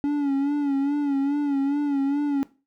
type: tone with vibrato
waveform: triangle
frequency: 282.8 Hz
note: C#4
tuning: 35 cents sharp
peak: -18 dBFS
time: 0.04-2.43 s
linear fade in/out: 0 ms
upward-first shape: sine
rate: 2.4 Hz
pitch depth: 60 cents each way
effects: noise-tail reverb RT60 0.3 s tail -17 dB re dry